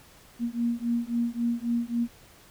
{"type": "beating tone pair", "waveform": "sine", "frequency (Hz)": [234.1, 237.8], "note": ["A#3", "A#3"], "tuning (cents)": [8, 35], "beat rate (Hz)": 3.7, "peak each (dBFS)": -28, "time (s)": [0.39, 2.08], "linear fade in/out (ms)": 50, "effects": ["pink hiss -54 dBFS RMS until 2.5 s"]}